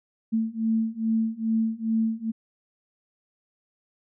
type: beating tone pair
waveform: sine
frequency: 222.2 / 224.6 Hz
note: A3 / A3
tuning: +17 / +36 cents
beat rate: 2.4 Hz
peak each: -26 / -25 dBFS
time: 0.32-2.32 s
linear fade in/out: 20 ms
effects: none